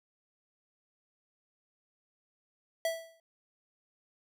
square tone with exponential decay, 657 Hz, E5, 6 cents flat, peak -27 dBFS, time 2.85-3.2 s, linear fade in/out 2 ms, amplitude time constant 74 ms, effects none

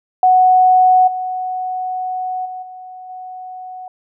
sine tone with level steps, 740 Hz, F#5, in tune, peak -7 / -19 / -25 / -31 / -28 dBFS, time 0.23-3.88 s, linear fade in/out 2 ms, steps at 1.07 / 2.45 / 2.62 / 3.09 s, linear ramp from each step 10 ms, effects none

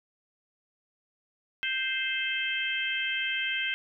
harmonic tone, 523.3 Hz, C5, in tune, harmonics 3 / 4 / 5 / 6, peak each -33 / -33 / -33 / -33 dBFS, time 1.63-3.74 s, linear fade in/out 0 ms, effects none

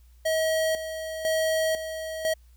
square tone with tremolo, 638 Hz, D#5, 43 cents sharp, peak -23 dBFS, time 0.25-2.34 s, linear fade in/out 10 ms, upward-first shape square, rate 1 Hz, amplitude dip 65%, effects added 60 Hz sine -51 dBFS peak until 2.56 s + white hiss -67 dBFS RMS until 2.56 s

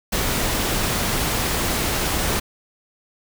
pink noise, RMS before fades -22 dBFS, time 0.12-2.4 s, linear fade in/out 10 ms, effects none

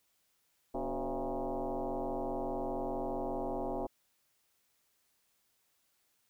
sine tone with frequency modulation, 155.56 Hz, D#3, in tune, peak -33 dBFS, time 0.74-3.87 s, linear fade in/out 10 ms, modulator 132 Hz, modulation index 5.4, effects white hiss -75 dBFS RMS until 6.29 s

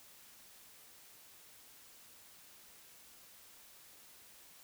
silence, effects white hiss -59 dBFS RMS until 4.63 s

